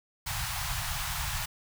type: band-stop noise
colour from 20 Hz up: pink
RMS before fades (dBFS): -33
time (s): 0.26-1.46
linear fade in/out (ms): 10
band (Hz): 150 to 740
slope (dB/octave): 48
effects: none